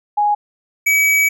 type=tone pair in turn; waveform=sine / square; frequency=830 / 2279 Hz; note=G#5 / C#7; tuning=-1 / +47 cents; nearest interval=octave + perfect fourth; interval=1748 cents; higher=second; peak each=-12 dBFS; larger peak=neither; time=0.17-0.35 / 0.86-1.29 s; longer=second; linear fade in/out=10 ms; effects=none